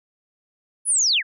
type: linear sweep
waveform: sine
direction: down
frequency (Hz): 10548 to 1500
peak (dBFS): -16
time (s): 0.85-1.23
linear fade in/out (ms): 50
effects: none